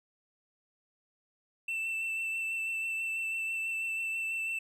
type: tone with vibrato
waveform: triangle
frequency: 2669 Hz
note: E7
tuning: 21 cents sharp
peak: -30 dBFS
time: 1.68-4.59 s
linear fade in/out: 5 ms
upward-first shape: sine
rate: 6.1 Hz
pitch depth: 16 cents each way
effects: none